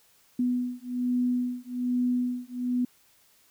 sine beating tone pair, 246.9 / 248.1 Hz, B3 / B3, 0 / +8 cents, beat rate 1.2 Hz, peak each -28 dBFS, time 0.39-2.85 s, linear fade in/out 5 ms, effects white hiss -62 dBFS RMS until 3.5 s

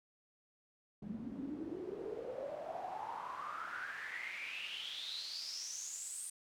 pink noise with band-pass filter sweep, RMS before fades -44 dBFS, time 1.02-6.3 s, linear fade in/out 5 ms, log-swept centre 200 to 9100 Hz, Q 9, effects none

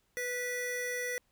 square tone pair together, 493.9 / 1958.6 Hz, B4 / B6, 0 / -15 cents, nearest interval 2 octaves, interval 2385 cents, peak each -38 / -36 dBFS, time 0.17-1.18 s, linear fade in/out 0 ms, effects pink hiss -74 dBFS RMS until 1.31 s

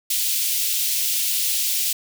white high-pass noise, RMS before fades -22 dBFS, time 0.1-1.93 s, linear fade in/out 5 ms, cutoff 2700 Hz, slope 24 dB/octave, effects none

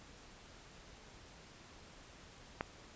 click, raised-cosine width 0.5 ms, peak -20 dBFS, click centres 2.609 s, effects pink hiss -57 dBFS RMS until 2.95 s + resampled to 16000 Hz

